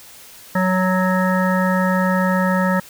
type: harmonic tone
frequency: 185.4 Hz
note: F#3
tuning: 4 cents sharp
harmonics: 1 / 3 / 5 / 7 / 9 / 10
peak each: -17 / -22 / -24 / -25 / -27 / -27 dBFS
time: 0.55-2.8 s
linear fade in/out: 5 ms
effects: white hiss -42 dBFS RMS until 2.89 s